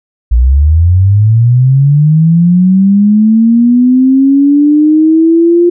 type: linear sweep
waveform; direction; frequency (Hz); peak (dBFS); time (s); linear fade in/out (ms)
sine; up; 56 to 350.8; -3; 0.31-5.7; 10
effects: none